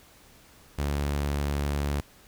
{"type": "tone", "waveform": "sawtooth", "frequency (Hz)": 71.8, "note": "D2", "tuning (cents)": -39, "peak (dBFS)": -22, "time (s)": [0.78, 2.01], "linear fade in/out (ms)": 10, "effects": ["pink hiss -55 dBFS RMS until 2.27 s"]}